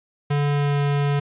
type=tone with pitch glide; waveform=square; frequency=144.4 to 143.15 Hz; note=D3 to D3; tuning=-29 to -44 cents; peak=-19 dBFS; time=0.3-1.2 s; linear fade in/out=10 ms; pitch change=-15 cents; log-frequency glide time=0.49-0.8 s; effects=resampled to 8000 Hz + 9-bit